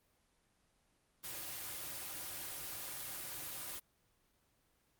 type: noise with comb filter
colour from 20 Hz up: white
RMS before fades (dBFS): -44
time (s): 1.23-3.8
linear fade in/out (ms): 20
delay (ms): 4.5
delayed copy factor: -0.7
effects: pink hiss -75 dBFS RMS until 4.99 s + Opus 24 kbps